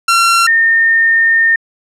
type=tone pair in turn; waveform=sawtooth / sine; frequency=1365 / 1822.1 Hz; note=F6 / A#6; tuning=-40 / -40 cents; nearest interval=perfect fourth; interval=500 cents; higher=second; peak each=-4 / -7 dBFS; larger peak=first; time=0.08-0.47 / 0.47-1.56 s; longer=second; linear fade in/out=5 ms; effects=low-pass 10000 Hz 12 dB/octave